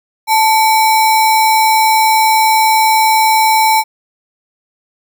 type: tone with sample-and-hold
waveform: sine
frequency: 880 Hz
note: A5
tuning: in tune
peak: -7 dBFS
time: 0.27-3.84 s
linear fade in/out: 50 ms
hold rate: 3150 Hz
effects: none